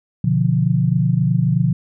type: chord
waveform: sine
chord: B diminished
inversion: none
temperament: equal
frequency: 123.47 / 146.83 / 174.61 Hz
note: B2 / D3 / F3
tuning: 0 / 0 / 0 cents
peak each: -18 dBFS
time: 0.24-1.73 s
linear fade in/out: 5 ms
effects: none

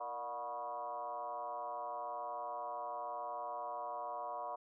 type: tone with frequency modulation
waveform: sine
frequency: 847 Hz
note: G#5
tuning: 34 cents sharp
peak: -39 dBFS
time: 0-4.56 s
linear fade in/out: 10 ms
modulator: 127 Hz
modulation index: 2.2
effects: none

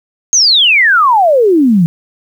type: exponential sweep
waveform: sine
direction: down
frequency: 6570 to 159 Hz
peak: -5 dBFS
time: 0.33-1.86 s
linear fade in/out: 0 ms
effects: 7-bit

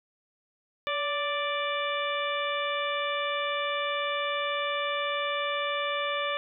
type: harmonic tone with a mistuned harmonic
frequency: 587.3 Hz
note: D5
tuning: in tune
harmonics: 1 / 2 / 3 / 4 / 5 / 6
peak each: -32 / -32 / -36 / -35 / -38 / -37 dBFS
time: 0.87-6.37 s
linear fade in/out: 0 ms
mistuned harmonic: 1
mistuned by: -44 cents
effects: none

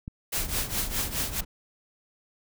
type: click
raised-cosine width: 5 ms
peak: -23 dBFS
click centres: 0.079 s
type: noise with tremolo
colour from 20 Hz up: white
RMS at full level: -27 dBFS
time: 0.32-1.41 s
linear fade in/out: 10 ms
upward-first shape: triangle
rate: 4.8 Hz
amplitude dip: 90%
type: noise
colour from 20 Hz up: brown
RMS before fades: -35 dBFS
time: 0.37-1.45 s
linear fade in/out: 10 ms
effects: none

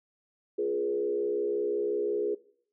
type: tone with frequency modulation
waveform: sine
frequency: 415.5 Hz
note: G#4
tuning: 1 cent sharp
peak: -26 dBFS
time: 0.58-2.35 s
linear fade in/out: 10 ms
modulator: 65.6 Hz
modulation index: 0.91
effects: noise-tail reverb RT60 0.6 s tail -21 dB re dry

